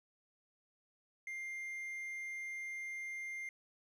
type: tone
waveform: triangle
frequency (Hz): 2100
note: C7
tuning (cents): +6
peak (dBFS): -39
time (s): 1.27-3.49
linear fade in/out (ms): 2
effects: resampled to 32000 Hz + 12-bit